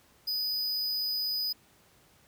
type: tone with amplitude modulation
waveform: square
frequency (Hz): 4978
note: D#8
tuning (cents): 0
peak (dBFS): -28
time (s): 0.27-1.53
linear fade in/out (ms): 10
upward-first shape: sine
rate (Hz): 248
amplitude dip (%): 30
effects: pink hiss -62 dBFS RMS until 2.27 s + high-pass 60 Hz 12 dB/octave